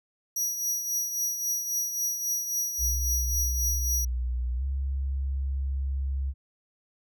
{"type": "tone with tremolo", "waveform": "sawtooth", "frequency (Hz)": 5790, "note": "F#8", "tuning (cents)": -38, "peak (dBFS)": -22, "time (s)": [0.36, 4.05], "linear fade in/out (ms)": 5, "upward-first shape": "triangle", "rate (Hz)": 3.7, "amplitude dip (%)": 60}
{"type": "tone with pitch glide", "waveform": "sine", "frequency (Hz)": [61.3, 67.62], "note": ["B1", "C#2"], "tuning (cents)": [-12, -42], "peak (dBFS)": -26, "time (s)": [2.78, 6.34], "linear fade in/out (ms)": 50, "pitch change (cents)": 170, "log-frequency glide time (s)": [4.57, 4.63]}
{"effects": []}